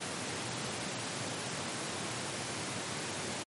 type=high-pass noise; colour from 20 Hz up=pink; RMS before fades=-38 dBFS; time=0-3.44 s; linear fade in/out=20 ms; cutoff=100 Hz; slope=48 dB/octave; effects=MP3 48 kbps